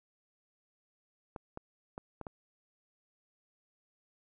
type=clicks; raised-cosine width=1 ms; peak=-27 dBFS; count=5; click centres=1.362 / 1.574 / 1.979 / 2.213 / 2.268 s; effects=none